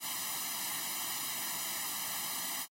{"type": "noise with comb filter", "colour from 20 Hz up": "white", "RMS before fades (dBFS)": -37, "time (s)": [0, 2.67], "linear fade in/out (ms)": 50, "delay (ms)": 1, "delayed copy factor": 0.9, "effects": ["high-pass 200 Hz 12 dB/octave", "AAC 48 kbps"]}